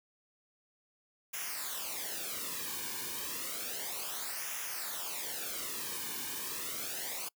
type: noise with flanger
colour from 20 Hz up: white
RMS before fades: -39 dBFS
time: 1.33-7.29 s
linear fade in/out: 10 ms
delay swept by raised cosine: 0.23 to 1.53 ms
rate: 0.31 Hz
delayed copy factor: -0.75
effects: noise-tail reverb RT60 0.1 s tail -26 dB re dry

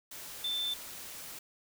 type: tone in noise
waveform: sine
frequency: 3544 Hz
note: A7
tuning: 12 cents sharp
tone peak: -31 dBFS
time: 0.44-0.74 s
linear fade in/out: 5 ms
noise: white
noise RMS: -45 dBFS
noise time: 0.11-1.39 s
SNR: +11 dB
effects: none

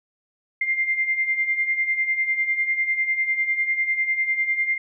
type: beating tone pair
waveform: sine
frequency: 2093 / 2103 Hz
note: C7 / C7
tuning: 0 / +8 cents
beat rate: 10 Hz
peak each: -27 / -21 dBFS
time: 0.61-4.78 s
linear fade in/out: 5 ms
effects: none

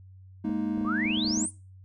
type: chord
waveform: triangle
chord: Ab suspended second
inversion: none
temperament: equal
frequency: 207.7 / 233.1 / 311.1 Hz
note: Ab3 / Bb3 / Eb4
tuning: 0 / 0 / 0 cents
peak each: -29 dBFS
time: 0.44-1.46 s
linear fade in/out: 10 ms
type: clicks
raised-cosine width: 2 ms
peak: -28 dBFS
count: 11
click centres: 0.495 / 0.777 / 0.813 / 0.85 / 1.058 / 1.105 / 1.174 / 1.247 / 1.278 / 1.309 / 1.376 s
type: exponential sweep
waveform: sine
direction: up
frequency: 1063 to 9956 Hz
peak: -28 dBFS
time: 0.84-1.51 s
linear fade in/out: 50 ms
effects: noise-tail reverb RT60 0.3 s tail -19 dB re dry + added 94 Hz sine -47 dBFS peak until 1.84 s

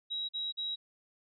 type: tone bursts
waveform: sine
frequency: 3848 Hz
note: B7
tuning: 46 cents flat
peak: -33 dBFS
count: 3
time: 0.1-0.76 s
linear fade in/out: 20 ms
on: 190 ms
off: 45 ms
effects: none

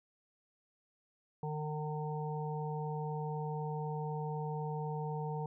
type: harmonic tone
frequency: 152 Hz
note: D#3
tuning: 40 cents flat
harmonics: 1 / 3 / 5 / 6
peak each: -37 / -42 / -45 / -44 dBFS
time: 1.43-5.46 s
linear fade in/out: 2 ms
effects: none

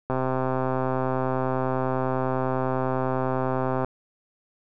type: click train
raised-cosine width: 1 ms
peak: -12 dBFS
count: 488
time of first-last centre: 0.1-3.846 s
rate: 130 Hz
effects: none

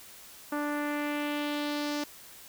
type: tone with low-pass filter sweep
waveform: sawtooth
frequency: 293.7 Hz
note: D4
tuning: in tune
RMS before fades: -32 dBFS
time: 0.52-2.04 s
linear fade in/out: 5 ms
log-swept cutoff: 1400 to 5700 Hz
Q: 2
effects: white hiss -50 dBFS RMS until 2.48 s

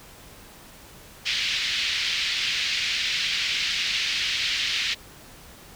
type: band-pass noise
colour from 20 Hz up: pink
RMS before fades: -26 dBFS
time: 1.25-4.95 s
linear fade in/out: 20 ms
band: 2200 to 4700 Hz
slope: 24 dB/octave
effects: pink hiss -47 dBFS RMS until 5.75 s

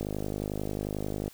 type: click train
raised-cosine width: 2 ms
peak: -19 dBFS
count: 66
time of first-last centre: 0.01-1.28 s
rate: 51.2 Hz
effects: white hiss -54 dBFS RMS until 1.33 s

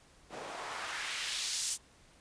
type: noise with band-pass filter sweep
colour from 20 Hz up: white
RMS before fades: -38 dBFS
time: 0.29-1.78 s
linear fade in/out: 50 ms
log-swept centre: 430 to 8000 Hz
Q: 1.2
effects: pink hiss -62 dBFS RMS until 2.2 s + resampled to 22050 Hz

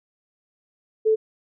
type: tone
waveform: sine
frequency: 437.5 Hz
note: A4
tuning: 10 cents flat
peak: -15 dBFS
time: 1.05-1.16 s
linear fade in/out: 20 ms
effects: none

